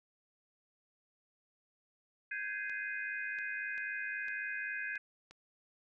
sine chord, Ab major seventh, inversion third, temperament just, 1557.4 / 1661.2 / 2077 / 2492 Hz, G6 / Ab6 / C7 / Eb7, -12 / 0 / -13 / +2 cents, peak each -42 / -40 / -45 / -43 dBFS, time 2.31-4.98 s, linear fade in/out 5 ms
clicks, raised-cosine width 0.2 ms, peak -37 dBFS, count 6, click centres 2.697 / 3.387 / 3.779 / 4.283 / 4.956 / 5.31 s
effects none

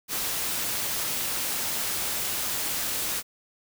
white noise, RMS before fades -29 dBFS, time 0.08-3.23 s, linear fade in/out 50 ms, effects none

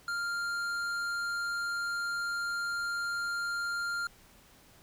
sine tone with tanh clipping, 1396.9 Hz, F6, in tune, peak -33 dBFS, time 0.08-4.07 s, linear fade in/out 2 ms, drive 13 dB, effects pink hiss -59 dBFS RMS until 4.82 s

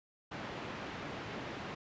pink band-pass noise, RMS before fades -43 dBFS, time 0.31-1.75 s, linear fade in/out 10 ms, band 130 to 2700 Hz, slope 12 dB/octave, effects resampled to 16000 Hz

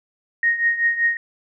sine tone with tremolo, 1864.7 Hz, A#6, in tune, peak -13 dBFS, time 0.43-1.17 s, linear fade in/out 2 ms, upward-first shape triangle, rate 5.2 Hz, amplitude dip 80%, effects none

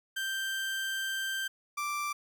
30% pulse tone pair in turn, 1568 / 1174.7 Hz, G6 / D6, 0 / 0 cents, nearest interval perfect fourth, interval 500 cents, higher first, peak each -29 / -29 dBFS, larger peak neither, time 0.16-1.48 / 1.77-2.13 s, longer first, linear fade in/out 10 ms, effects none

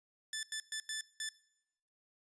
10% pulse tone bursts at uneven times, 1752 Hz, A6, 8 cents flat, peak -28 dBFS, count 5, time 0.33-0.43 / 0.52-0.6 / 0.72-0.8 / 0.89-1.01 / 1.2-1.29 s, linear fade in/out 2 ms, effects noise-tail reverb RT60 0.8 s tail -21 dB re dry + resampled to 22050 Hz

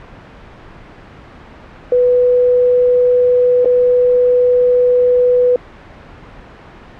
sine tone with dropouts, 494.7 Hz, B4, 3 cents sharp, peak -8 dBFS, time 1.92-5.56 s, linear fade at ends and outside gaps 2 ms, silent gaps 3.647-3.656 s, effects pink hiss -37 dBFS RMS until 6.99 s + low-pass 2000 Hz 12 dB/octave

